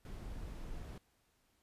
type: noise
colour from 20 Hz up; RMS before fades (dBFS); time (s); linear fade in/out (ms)
brown; -45; 0.05-0.98; 2
effects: pink hiss -75 dBFS RMS until 1.62 s + resampled to 32000 Hz